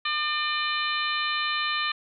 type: harmonic tone with a mistuned harmonic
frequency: 600 Hz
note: D5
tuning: 37 cents sharp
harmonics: 2 / 3 / 4 / 5 / 6 / 7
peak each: -29 / -31 / -32 / -33 / -34 / -34 dBFS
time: 0.05-1.92 s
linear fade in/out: 5 ms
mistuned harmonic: 7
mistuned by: -47 cents
effects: none